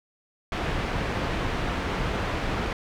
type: low-pass noise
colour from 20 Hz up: pink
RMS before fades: -28 dBFS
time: 0.52-2.73 s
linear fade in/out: 2 ms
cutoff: 2600 Hz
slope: 12 dB/octave
effects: none